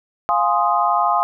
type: chord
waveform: sine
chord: F minor seventh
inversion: none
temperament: equal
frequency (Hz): 698.5 / 830.6 / 1046.5 / 1244.5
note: F5 / Ab5 / C6 / Eb6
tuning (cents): 0 / 0 / 0 / 0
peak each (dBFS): -20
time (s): 0.29-1.23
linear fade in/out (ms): 0
effects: none